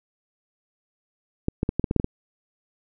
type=clicks; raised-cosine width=3 ms; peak=-9 dBFS; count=9; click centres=1.484 / 1.631 / 1.691 / 1.796 / 1.842 / 1.911 / 1.963 / 1.999 / 2.044 s; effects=none